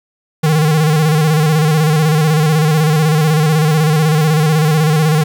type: tone with vibrato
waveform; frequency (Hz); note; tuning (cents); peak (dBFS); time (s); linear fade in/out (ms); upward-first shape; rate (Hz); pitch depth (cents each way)
square; 154.9; D#3; -7; -10; 0.43-5.24; 10; square; 16; 56
effects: 8-bit